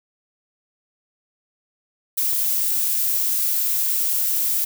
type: noise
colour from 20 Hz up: violet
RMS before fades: -21 dBFS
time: 2.17-4.65 s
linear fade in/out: 10 ms
effects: none